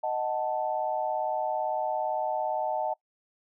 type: chord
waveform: sine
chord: D# diminished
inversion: none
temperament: equal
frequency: 622.3 / 740 / 880 Hz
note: D#5 / F#5 / A5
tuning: 0 / 0 / 0 cents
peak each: -31 dBFS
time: 0.03-2.94 s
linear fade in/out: 10 ms
effects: noise-tail reverb RT60 0.1 s tail -23 dB re dry